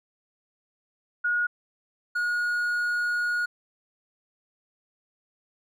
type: tone pair in turn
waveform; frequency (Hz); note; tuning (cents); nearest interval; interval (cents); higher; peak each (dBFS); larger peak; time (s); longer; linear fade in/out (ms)
sine / triangle; 1444 / 1444; F#6 / F#6; -43 / -43; unison; 0; neither; -22; neither; 1.24-1.47 / 2.15-3.46; second; 10
effects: none

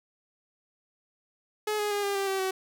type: tone with pitch steps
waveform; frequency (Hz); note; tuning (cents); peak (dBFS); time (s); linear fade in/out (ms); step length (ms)
sawtooth; 424.5 / 416.5 / 408.6 / 400.9 / 393.3 / 385.9 / 378.6; G#4 / G#4 / G#4 / G4 / G4 / G4 / F#4; +38 / +5 / -28 / +39 / +6 / -27 / +40; -23; 1.67-2.51; 5; 120
effects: none

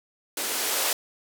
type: noise with band-pass filter sweep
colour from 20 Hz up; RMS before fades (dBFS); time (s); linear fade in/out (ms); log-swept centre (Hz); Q
violet; -27; 0.37-0.93; 2; 290 to 560; 1.6
effects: none

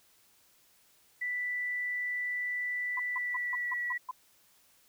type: tone with pitch glide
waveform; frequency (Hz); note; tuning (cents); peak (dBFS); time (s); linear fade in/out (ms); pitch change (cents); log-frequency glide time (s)
sine; 1975.5 to 1939.3; B6 to B6; 0 to -32; -31; 1.21-3.98; 10; -32; 3.08-3.79
type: tone bursts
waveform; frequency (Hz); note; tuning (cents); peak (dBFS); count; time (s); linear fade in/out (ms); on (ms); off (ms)
sine; 1013; B5; +44; -33; 7; 2.97-4.112; 5; 26; 160
effects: white hiss -65 dBFS RMS until 4.88 s

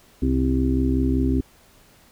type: harmonic tone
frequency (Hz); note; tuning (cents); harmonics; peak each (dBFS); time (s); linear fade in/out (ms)
65.3; C2; -3; 1 / 2 / 4 / 5 / 6; -22 / -27 / -21 / -28 / -30; 0.22-1.41; 5
effects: pink hiss -54 dBFS RMS until 2.11 s

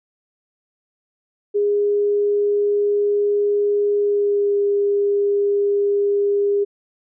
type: tone with pitch glide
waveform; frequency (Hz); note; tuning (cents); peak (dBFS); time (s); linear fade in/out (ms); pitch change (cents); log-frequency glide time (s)
sine; 410.3 to 404.9; G#4 to G#4; -21 to -44; -15; 1.54-6.65; 20; -23; 3.97-4.58
effects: none

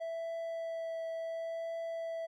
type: tone with vibrato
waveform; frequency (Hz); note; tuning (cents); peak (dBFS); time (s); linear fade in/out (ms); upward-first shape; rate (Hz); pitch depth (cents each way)
triangle; 659.3; E5; 0; -34; 0-2.27; 20; triangle; 0.7; 11
effects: none

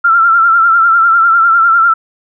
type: tone with vibrato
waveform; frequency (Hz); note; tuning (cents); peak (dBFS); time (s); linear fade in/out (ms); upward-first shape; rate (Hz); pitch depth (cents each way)
sine; 1360; F6; -46; -5; 0.04-1.94; 10; sine; 10; 57
effects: none

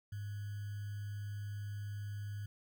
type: tone with sample-and-hold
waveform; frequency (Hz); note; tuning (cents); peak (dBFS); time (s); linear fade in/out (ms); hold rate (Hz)
sine; 102.4; G#2; -24; -39; 0.12-2.46; 5; 1575
effects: none

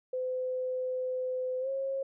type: tone with pitch glide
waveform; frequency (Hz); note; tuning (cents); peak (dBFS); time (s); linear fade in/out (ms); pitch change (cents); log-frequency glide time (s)
sine; 510 to 540.3; C5 to C#5; -44 to -44; -30; 0.13-2.03; 5; +100; 1.6-1.69
effects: none

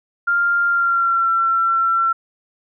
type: tone with pitch glide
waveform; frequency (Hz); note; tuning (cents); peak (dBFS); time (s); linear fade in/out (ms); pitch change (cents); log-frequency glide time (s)
sine; 1396.9 to 1351.7; F6 to E6; 0 to +43; -14; 0.27-2.13; 10; -57; 0.67-1.29
effects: none

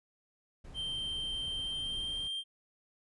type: noise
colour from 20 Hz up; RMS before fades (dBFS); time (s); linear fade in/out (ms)
brown; -47; 0.64-2.28; 10
type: tone with pitch glide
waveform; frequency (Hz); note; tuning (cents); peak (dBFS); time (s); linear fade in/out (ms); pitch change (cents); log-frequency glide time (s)
triangle; 3136 to 3174; G7 to G7; 0 to +21; -33; 0.74-2.44; 50; +21; 1.53-2.22
effects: resampled to 24000 Hz

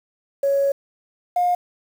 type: tone pair in turn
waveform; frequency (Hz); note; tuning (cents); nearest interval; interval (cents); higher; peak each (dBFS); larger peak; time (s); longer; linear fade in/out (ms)
sine; 556 / 712.1; C#5 / F5; +5 / +33; major third; 428; second; -15 / -15; neither; 0.43-0.72 / 1.36-1.55; first; 5
effects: tanh soft clip ceiling -11 dBFS + 7-bit

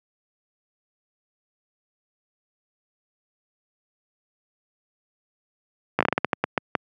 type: slowing click train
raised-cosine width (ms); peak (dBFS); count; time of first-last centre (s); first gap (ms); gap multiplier
0.5; -4; 12; 5.99-6.752; 16; 1.27
effects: high-pass 150 Hz 12 dB/octave

